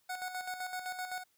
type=tone with tremolo; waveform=25% pulse; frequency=736 Hz; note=F#5; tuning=9 cents flat; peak=-32 dBFS; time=0.09-1.24 s; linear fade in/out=10 ms; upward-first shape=square; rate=7.8 Hz; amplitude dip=55%; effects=white hiss -73 dBFS RMS until 1.37 s